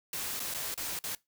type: noise with dropouts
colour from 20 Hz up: white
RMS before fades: -36 dBFS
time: 0.13-1.15 s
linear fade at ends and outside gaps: 2 ms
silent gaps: 0.395-0.401 / 0.54-0.546 / 0.742-0.776 / 0.99-1.039 s
effects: noise-tail reverb RT60 0.2 s tail -22 dB re dry